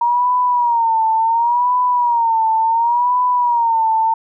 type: tone with vibrato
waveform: sine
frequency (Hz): 940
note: A#5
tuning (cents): +14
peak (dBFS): -12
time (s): 0.01-4.14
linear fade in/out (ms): 5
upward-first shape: sine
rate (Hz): 0.7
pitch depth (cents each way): 98
effects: none